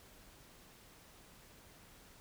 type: silence
effects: pink hiss -60 dBFS RMS until 2.2 s